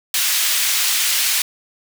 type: high-pass noise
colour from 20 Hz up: pink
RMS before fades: -18 dBFS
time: 0.14-1.42 s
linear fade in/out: 2 ms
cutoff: 2600 Hz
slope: 12 dB/octave
effects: none